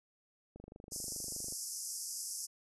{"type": "click train", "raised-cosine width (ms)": 2, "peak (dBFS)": -37, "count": 25, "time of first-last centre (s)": [0.56, 1.524], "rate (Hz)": 24.9}
{"type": "band-pass noise", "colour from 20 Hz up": "pink", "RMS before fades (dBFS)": -42, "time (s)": [0.91, 2.47], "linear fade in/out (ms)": 20, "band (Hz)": [5000, 12000], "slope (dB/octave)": 96}
{"effects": []}